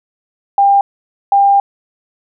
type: tone bursts at uneven times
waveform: sine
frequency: 798 Hz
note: G5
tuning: 31 cents sharp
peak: -6 dBFS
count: 2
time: 0.58-0.81 / 1.32-1.6 s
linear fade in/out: 2 ms
effects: none